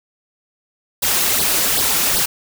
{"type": "noise with flanger", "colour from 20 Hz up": "white", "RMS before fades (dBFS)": -17, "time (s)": [1.02, 2.26], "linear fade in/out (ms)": 10, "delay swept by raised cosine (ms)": [0.21, 6.11], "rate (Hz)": 2.6, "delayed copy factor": 0.75, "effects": []}